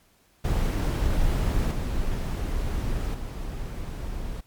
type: noise with level steps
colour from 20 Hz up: brown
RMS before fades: -23 / -27 / -32 dBFS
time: 0.44-4.41 s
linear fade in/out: 10 ms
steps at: 1.71 / 3.14 s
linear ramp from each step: 5 ms
effects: pink hiss -62 dBFS RMS until 4.46 s + MP3 96 kbps